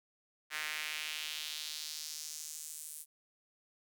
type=tone with high-pass filter sweep; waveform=sawtooth; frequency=153.4 Hz; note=D#3; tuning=24 cents flat; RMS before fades=-42 dBFS; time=0.5-3.06 s; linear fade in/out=50 ms; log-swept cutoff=1800 to 9800 Hz; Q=2; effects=none